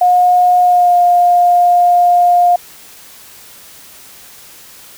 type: tone with pitch glide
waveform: sine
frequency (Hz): 719 to 706.6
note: F#5 to F5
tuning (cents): -50 to +20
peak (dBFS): -6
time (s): 0.01-2.56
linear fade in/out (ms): 5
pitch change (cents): -30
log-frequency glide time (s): 0.62-0.95
effects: white hiss -38 dBFS RMS until 4.97 s